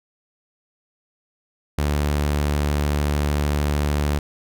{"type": "tone", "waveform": "sawtooth", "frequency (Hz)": 73.3, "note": "D2", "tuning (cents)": -3, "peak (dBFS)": -15, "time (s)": [1.78, 4.19], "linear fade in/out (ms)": 5, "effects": []}